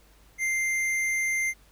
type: tone with hard clipping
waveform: triangle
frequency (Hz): 2093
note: C7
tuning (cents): 0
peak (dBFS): -26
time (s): 0.38-1.54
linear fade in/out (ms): 50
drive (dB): 14
effects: added 50 Hz sine -57 dBFS peak until 1.71 s + pink hiss -60 dBFS RMS until 1.71 s